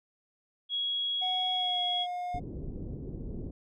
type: tone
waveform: sine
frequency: 3322 Hz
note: G#7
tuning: in tune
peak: -28 dBFS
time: 0.69-2.07 s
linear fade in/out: 50 ms
type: tone with pitch glide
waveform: triangle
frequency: 740 to 714.8 Hz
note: F#5 to F5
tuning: 0 to +40 cents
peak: -30 dBFS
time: 1.21-2.4 s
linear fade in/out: 20 ms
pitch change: -60 cents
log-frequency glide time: 1.53-1.82 s
type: low-pass noise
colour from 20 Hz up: pink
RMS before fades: -38 dBFS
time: 2.34-3.51 s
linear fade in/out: 5 ms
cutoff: 400 Hz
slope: 24 dB/octave
effects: MP3 64 kbps